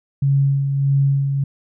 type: tone with tremolo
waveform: sine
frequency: 138.59 Hz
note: C#3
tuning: in tune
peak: -12 dBFS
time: 0.22-1.44 s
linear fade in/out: 5 ms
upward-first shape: sine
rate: 1.6 Hz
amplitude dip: 45%
effects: none